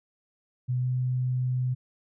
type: tone with pitch glide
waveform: sine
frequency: 125.5 to 126.74 Hz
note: B2 to B2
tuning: +28 to +45 cents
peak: -24 dBFS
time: 0.68-1.75 s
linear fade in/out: 20 ms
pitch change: +17 cents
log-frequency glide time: 0.81-0.86 s
effects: none

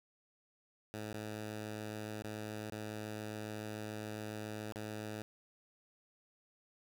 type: tone with dropouts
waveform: 10% pulse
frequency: 107.1 Hz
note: A2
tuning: 46 cents flat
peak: -33 dBFS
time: 0.94-5.22 s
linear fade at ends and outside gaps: 0 ms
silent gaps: 1.128-1.142 / 2.222-2.241 / 2.7-2.723 / 4.722-4.759 s
effects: none

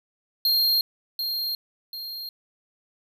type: tone with echo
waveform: square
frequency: 4213 Hz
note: C8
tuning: 11 cents sharp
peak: -19 dBFS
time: 0.45-0.81 s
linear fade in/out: 2 ms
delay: 740 ms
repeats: 2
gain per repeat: -7 dB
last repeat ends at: 2.29 s
effects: none

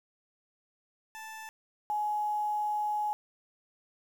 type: tone pair in turn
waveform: 20% pulse / sine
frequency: 879 / 840.8 Hz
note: A5 / G#5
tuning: -2 / +21 cents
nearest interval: minor second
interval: 77 cents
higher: first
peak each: -37 / -28 dBFS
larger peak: second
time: 1.15-1.49 / 1.9-3.13 s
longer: second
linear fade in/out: 0 ms
effects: 9-bit

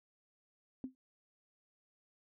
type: tone with exponential decay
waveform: sine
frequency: 259.4 Hz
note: C4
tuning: 15 cents flat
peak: -34 dBFS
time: 0.84-0.95 s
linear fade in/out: 1 ms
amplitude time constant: 22 ms
effects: none

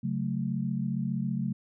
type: chord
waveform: sine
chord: F# minor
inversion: second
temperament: equal with one note detuned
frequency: 138.19 / 185 / 220 Hz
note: C#3 / F#3 / A3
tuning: -5 / 0 / 0 cents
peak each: -32 dBFS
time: 0.03-1.53 s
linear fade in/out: 10 ms
effects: none

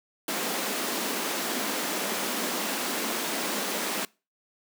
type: high-pass noise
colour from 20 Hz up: pink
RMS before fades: -30 dBFS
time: 0.28-4.05 s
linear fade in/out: 2 ms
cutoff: 200 Hz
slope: 48 dB/octave
effects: noise-tail reverb RT60 0.3 s tail -24 dB re dry

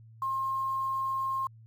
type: tone with quantisation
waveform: sine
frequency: 1067 Hz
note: C6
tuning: 34 cents sharp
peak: -28 dBFS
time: 0.22-1.47 s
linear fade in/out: 2 ms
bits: 9
effects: added 112 Hz sine -50 dBFS peak until 1.66 s

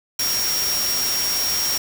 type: tone in noise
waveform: sine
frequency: 5590 Hz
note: F8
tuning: 1 cent sharp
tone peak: -21 dBFS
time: 0.19-1.78 s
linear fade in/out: 5 ms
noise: white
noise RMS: -25 dBFS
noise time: 0.19-1.78 s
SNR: +1 dB
effects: none

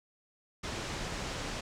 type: low-pass noise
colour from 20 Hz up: pink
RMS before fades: -38 dBFS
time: 0.63-1.61 s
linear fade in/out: 10 ms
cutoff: 7300 Hz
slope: 24 dB/octave
effects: none

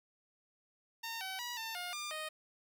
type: tone with pitch steps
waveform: 10% pulse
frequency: 914 / 761 / 968 / 898 / 712 / 1199 / 621 Hz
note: A#5 / F#5 / B5 / A5 / F5 / D6 / D#5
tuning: -34 / +48 / -35 / +35 / +33 / +36 / -3 cents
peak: -31 dBFS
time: 1.03-2.29 s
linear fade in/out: 10 ms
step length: 180 ms
effects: none

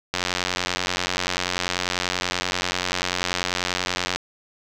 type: click train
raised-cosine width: 0.2 ms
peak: -5 dBFS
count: 364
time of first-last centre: 0.14-4.16 s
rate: 90.3 Hz
effects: none

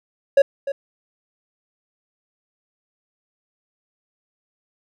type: tone with echo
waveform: triangle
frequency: 554.4 Hz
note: C#5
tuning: in tune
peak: -7 dBFS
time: 0.37-0.42 s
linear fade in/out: 5 ms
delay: 300 ms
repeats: 1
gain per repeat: -13 dB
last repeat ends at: 0.72 s
effects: none

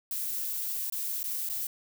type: noise with dropouts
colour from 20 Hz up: violet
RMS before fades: -33 dBFS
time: 0.11-1.67 s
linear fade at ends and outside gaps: 2 ms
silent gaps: 0.9-0.923 / 1.231-1.239 / 1.49-1.497 s
effects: none

